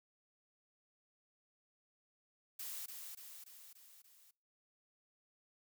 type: noise with echo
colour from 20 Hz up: blue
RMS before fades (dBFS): -45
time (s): 2.59-2.86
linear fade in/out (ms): 5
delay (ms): 290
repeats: 5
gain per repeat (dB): -4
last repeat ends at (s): 4.31
effects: noise-tail reverb RT60 0.4 s tail -25 dB re dry